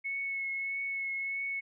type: tone with vibrato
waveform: sine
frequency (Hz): 2196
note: C#7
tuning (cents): -17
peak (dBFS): -32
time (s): 0.04-1.61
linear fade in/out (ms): 20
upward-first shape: triangle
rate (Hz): 1.6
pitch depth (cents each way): 19
effects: none